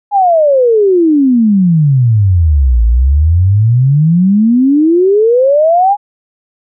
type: exponential two-way sweep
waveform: sine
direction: down then up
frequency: 836 to 55 to 836 Hz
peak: -5 dBFS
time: 0.11-5.97 s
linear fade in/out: 50 ms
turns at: 2.84 s
effects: none